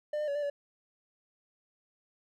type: tone with pitch steps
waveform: triangle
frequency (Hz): 599 / 603 / 567 / 587 / 572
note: D5 / D5 / C#5 / D5 / D5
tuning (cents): +34 / +46 / +39 / -1 / -46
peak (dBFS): -28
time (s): 0.13-0.5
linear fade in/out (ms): 5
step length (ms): 74
effects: none

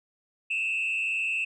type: tone with frequency modulation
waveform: sine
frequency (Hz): 2637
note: E7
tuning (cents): 0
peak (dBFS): -24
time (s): 0.5-1.45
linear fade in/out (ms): 10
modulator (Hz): 102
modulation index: 1
effects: tanh soft clip ceiling -23 dBFS

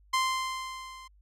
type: tone with level ramp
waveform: sawtooth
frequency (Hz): 1043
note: C6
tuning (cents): -6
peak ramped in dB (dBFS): -19 to -42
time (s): 0.13-1.08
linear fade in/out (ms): 10
effects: added 50 Hz sine -57 dBFS peak until 1.21 s + low-pass 9000 Hz 12 dB/octave

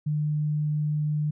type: tone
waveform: sine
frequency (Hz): 150.5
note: D3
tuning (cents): +43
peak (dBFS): -23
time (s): 0.06-1.31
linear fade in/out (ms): 10
effects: none

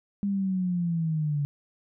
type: linear sweep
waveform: sine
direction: down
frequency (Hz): 202.6 to 142.2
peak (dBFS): -24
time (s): 0.23-1.45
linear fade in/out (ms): 0
effects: none

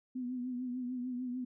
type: tone with vibrato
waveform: sine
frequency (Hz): 250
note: B3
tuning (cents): +21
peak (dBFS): -35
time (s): 0.15-1.45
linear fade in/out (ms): 10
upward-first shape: triangle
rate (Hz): 6.7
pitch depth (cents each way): 58
effects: none

